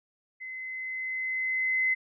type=tone with level ramp; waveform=sine; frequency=2046 Hz; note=C7; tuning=39 cents flat; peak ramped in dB=-37 to -22 dBFS; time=0.4-1.95 s; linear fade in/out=20 ms; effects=none